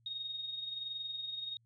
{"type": "tone with amplitude modulation", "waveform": "sine", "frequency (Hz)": 3729, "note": "A#7", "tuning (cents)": 0, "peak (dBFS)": -36, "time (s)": [0.06, 1.57], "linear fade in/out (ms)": 2, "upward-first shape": "sine", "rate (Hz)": 21.3, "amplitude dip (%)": 50, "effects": ["added 115 Hz sine -68 dBFS peak until 1.65 s"]}